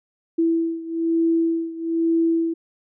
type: beating tone pair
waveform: sine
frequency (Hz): 330 / 331.1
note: E4 / E4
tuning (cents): +2 / +8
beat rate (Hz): 1.1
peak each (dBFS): -20 / -23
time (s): 0.38-2.54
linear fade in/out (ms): 10
effects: none